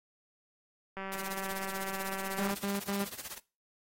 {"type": "click train", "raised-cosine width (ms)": 0.5, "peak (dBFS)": -25, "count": 298, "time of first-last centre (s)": [0.97, 2.509], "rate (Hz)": 193}
{"type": "noise with tremolo", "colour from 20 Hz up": "white", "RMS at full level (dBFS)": -40, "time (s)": [1.12, 3.38], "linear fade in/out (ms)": 0, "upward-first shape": "sine", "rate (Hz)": 16, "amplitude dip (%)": 90}
{"type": "tone bursts", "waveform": "sawtooth", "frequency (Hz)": 199.7, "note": "G3", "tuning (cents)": 32, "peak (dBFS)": -28, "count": 3, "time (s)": [2.38, 3.048], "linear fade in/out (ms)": 10, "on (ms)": 170, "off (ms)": 79}
{"effects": ["noise-tail reverb RT60 0.3 s tail -20 dB re dry", "AAC 48 kbps"]}